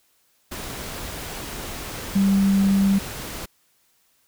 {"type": "tone in noise", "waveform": "sine", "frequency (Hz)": 196, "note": "G3", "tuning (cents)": 0, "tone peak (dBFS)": -15, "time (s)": [2.15, 2.99], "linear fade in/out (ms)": 10, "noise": "pink", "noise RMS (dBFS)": -33, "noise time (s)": [0.51, 3.46], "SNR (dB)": 15, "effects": ["white hiss -64 dBFS RMS until 4.27 s"]}